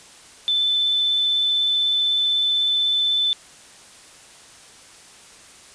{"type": "tone with vibrato", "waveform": "sine", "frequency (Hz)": 3520, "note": "A7", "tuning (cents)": 0, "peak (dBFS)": -17, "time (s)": [0.48, 3.33], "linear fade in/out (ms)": 0, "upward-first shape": "sine", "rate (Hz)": 16, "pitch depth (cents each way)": 10, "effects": ["white hiss -46 dBFS RMS until 5.74 s", "resampled to 22050 Hz"]}